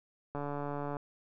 click train, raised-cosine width 1 ms, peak -24 dBFS, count 90, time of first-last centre 0.35-0.968 s, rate 144 Hz, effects none

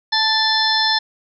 harmonic tone with a mistuned harmonic, 880 Hz, A5, in tune, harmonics 1 / 2 / 4 / 5 / 6, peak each -21 / -21 / -21 / -21 / -21 dBFS, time 0.12-0.99 s, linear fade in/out 10 ms, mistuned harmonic 5, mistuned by -87 cents, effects none

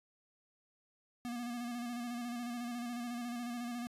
square tone with vibrato, 240 Hz, B3, 49 cents flat, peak -39 dBFS, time 1.25-3.87 s, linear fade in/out 0 ms, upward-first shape square, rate 14 Hz, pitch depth 31 cents each way, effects resampled to 32000 Hz + 13-bit

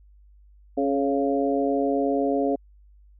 harmonic tone with a mistuned harmonic, 138.59 Hz, C#3, in tune, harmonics 2 / 3 / 4 / 5, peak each -24 / -26 / -27 / -28 dBFS, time 0.77-2.56 s, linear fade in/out 10 ms, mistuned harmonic 3, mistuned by +32 cents, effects added 50 Hz sine -50 dBFS peak until 3.19 s

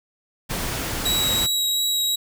pink noise, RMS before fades -27 dBFS, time 0.49-1.47 s, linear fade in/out 20 ms
sawtooth tone with vibrato, 3855 Hz, B7, 43 cents flat, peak -17 dBFS, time 1.05-2.16 s, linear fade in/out 10 ms, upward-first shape sine, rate 2.8 Hz, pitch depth 11 cents each way
effects none

